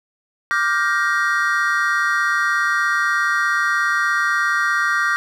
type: chord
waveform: triangle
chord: G minor seventh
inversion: second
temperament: just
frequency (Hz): 1176 / 1411.2 / 1568 / 1881.6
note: D6 / F6 / G6 / Bb6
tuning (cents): +2 / +18 / 0 / +16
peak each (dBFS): -20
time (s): 0.51-5.16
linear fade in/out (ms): 0
effects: none